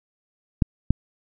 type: clicks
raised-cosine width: 5 ms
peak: -4 dBFS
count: 2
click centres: 0.622 / 0.906 s
effects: none